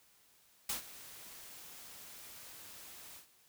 white noise with ADSR envelope, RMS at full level -35 dBFS, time 0.69-3.27 s, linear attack 5 ms, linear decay 120 ms, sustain -17 dB, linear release 110 ms, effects white hiss -67 dBFS RMS until 3.48 s

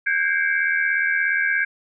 sine tone cluster, 1543 / 1620 / 2114 / 2296 Hz, G6 / G#6 / C7 / D7, -28 / -43 / +17 / -40 cents, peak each -26 / -20 / -27 / -26 dBFS, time 0.06-1.65 s, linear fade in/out 10 ms, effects none

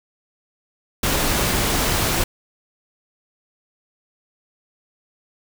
pink noise, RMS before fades -20 dBFS, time 1.03-2.24 s, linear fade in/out 5 ms, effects none

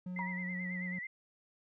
triangle tone, 181.1 Hz, F#3, 37 cents flat, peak -36 dBFS, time 0.06-0.99 s, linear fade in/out 5 ms
sine tone with vibrato, 2012 Hz, B6, 32 cents sharp, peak -39 dBFS, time 0.16-1.07 s, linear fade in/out 5 ms, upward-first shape sine, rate 9.2 Hz, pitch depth 71 cents each way
sine tone with exponential decay, 952 Hz, A#5, 36 cents sharp, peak -35 dBFS, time 0.19-0.57 s, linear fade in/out 0 ms, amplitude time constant 82 ms
effects none

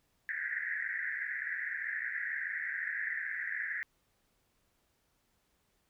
white band-pass noise, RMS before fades -37 dBFS, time 0.29-3.83 s, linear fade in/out 0 ms, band 1600 to 2000 Hz, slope 96 dB/octave, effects pink hiss -75 dBFS RMS until 5.89 s

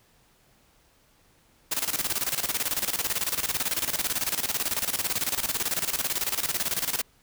white noise with tremolo, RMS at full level -26 dBFS, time 1.71-7.02 s, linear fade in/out 10 ms, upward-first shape square, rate 18 Hz, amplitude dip 75%, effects pink hiss -62 dBFS RMS until 7.22 s

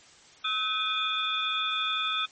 sine tone cluster, 1285 / 1519 / 2468 / 3329 / 3537 Hz, E6 / F#6 / D#7 / G#7 / A7, -45 / +45 / -15 / +3 / +8 cents, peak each -31 / -39 / -33 / -35 / -30 dBFS, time 0.44-2.26 s, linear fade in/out 10 ms, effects white hiss -54 dBFS RMS until 2.31 s + MP3 32 kbps

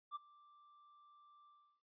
triangle tone with ADSR envelope, 1176 Hz, D6, 2 cents sharp, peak -38 dBFS, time 0.11-1.82 s, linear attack 45 ms, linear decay 20 ms, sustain -23 dB, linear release 350 ms, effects resampled to 11025 Hz

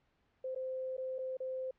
sine tone with dropouts, 519 Hz, C5, 14 cents flat, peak -36 dBFS, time 0.44-1.71 s, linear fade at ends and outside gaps 5 ms, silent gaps 0.549-0.559 / 0.968-0.979 / 1.184-1.188 / 1.37-1.402 s, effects pink hiss -75 dBFS RMS until 1.78 s + low-pass 3000 Hz 12 dB/octave

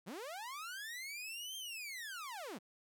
sawtooth linear two-way sweep, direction up then down, 147.6 to 3194 to 147.6 Hz, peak -40 dBFS, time 0.06-2.59 s, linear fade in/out 20 ms, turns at 1.57 s, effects none

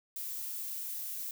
violet noise, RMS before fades -39 dBFS, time 0.16-1.31 s, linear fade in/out 2 ms, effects none

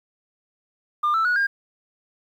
sine tone with pitch steps, 1200 / 1323.8 / 1460.4 / 1611.1 Hz, D6 / E6 / F#6 / G6, +37 / +7 / -23 / +47 cents, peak -16 dBFS, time 1.03-1.47 s, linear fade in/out 10 ms, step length 110 ms, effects tanh soft clip ceiling -16 dBFS + 9-bit

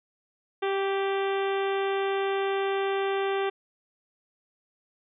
harmonic tone with a mistuned harmonic, 392 Hz, G4, in tune, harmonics 1 / 2 / 3 / 4 / 5 / 6 / 7 / 8 / 9, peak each -26 / -32 / -36 / -38 / -40 / -42 / -43 / -44 / -45 dBFS, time 0.62-3.5 s, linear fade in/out 10 ms, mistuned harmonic 3, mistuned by -16 cents, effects none

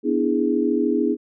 sine chord, E dominant seventh, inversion second, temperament equal with one note detuned, 246.9 / 293.7 / 327.2 / 415.3 Hz, B3 / D4 / E4 / G#4, 0 / 0 / -13 / 0 cents, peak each -23 dBFS, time 0.03-1.17 s, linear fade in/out 50 ms, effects none

